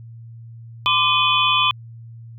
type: tone cluster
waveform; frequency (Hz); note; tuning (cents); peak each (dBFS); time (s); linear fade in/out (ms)
sine; 1022 / 1178 / 2487 / 3068 / 3424; C6 / D6 / D#7 / G7 / A7; -41 / +5 / -1 / -38 / -48; -21; 0.86-1.71; 0
effects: added 115 Hz sine -36 dBFS peak until 2.38 s